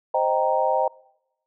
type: chord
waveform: sine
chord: C minor seventh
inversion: none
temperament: equal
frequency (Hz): 523.3 / 622.3 / 784 / 932.3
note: C5 / Eb5 / G5 / Bb5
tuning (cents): 0 / 0 / 0 / 0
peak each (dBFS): -24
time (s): 0.14-0.88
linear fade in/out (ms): 5
effects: noise-tail reverb RT60 0.9 s tail -25 dB re dry